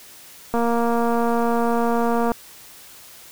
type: click train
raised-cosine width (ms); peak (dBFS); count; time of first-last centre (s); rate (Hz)
1; -9; 417; 0.54-2.318; 234
effects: white hiss -44 dBFS RMS until 3.31 s